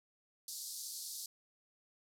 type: band-pass noise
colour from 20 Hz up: pink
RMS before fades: -45 dBFS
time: 0.48-1.26 s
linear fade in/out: 2 ms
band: 4200 to 14000 Hz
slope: 48 dB/octave
effects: none